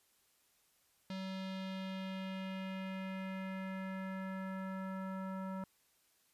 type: tone with low-pass filter sweep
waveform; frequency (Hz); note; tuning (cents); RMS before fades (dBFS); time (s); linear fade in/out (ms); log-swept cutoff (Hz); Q
square; 190; F#3; +46; -42; 1.1-5.64; 2; 4200 to 1200; 2.1
effects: white hiss -73 dBFS RMS until 6.33 s + resampled to 32000 Hz